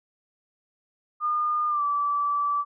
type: tone with pitch glide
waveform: sine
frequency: 1215 to 1158.1 Hz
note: D#6 to D6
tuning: -42 to -25 cents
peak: -22 dBFS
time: 1.2-2.65 s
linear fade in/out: 50 ms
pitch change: -83 cents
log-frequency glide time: 1.68-1.83 s
effects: none